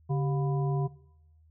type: harmonic tone with a mistuned harmonic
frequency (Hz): 141.7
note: C#3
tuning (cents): +38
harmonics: 1 / 3 / 5 / 7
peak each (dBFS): -25 / -35 / -39 / -42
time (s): 0.09-0.88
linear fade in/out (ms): 20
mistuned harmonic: 3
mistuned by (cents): -150
effects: noise-tail reverb RT60 0.9 s tail -20 dB re dry + added 79 Hz sine -57 dBFS peak until 1.5 s